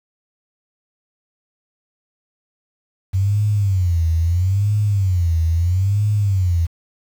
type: tone with vibrato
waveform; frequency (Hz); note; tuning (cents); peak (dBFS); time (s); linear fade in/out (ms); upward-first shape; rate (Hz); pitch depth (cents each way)
sine; 92.5; F#2; 0; -14; 3.13-6.67; 20; sine; 0.76; 220
effects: 7-bit